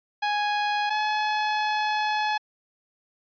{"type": "tone pair in turn", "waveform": "sawtooth", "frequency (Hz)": [830.6, 850], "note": ["G#5", "G#5"], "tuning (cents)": [0, 40], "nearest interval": "unison", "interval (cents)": 40, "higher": "second", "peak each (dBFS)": -19, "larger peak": "neither", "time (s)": [[0.22, 0.9], [0.9, 2.38]], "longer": "second", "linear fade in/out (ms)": 10, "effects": ["resampled to 11025 Hz"]}